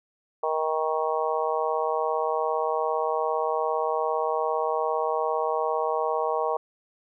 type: harmonic tone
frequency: 157.5 Hz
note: D#3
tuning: 21 cents sharp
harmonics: 3 / 4 / 5 / 6 / 7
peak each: -28 / -29 / -30 / -31 / -31 dBFS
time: 0.43-6.57 s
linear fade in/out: 5 ms
effects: none